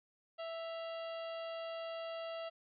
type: harmonic tone with a mistuned harmonic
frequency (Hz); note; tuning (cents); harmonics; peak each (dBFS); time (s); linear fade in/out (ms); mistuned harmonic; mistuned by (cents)
659.3; E5; 0; 1 / 2 / 3 / 4 / 5 / 6 / 7; -41 / -50 / -56 / -53 / -56 / -62 / -61; 0.38-2.5; 20; 4; +93
effects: none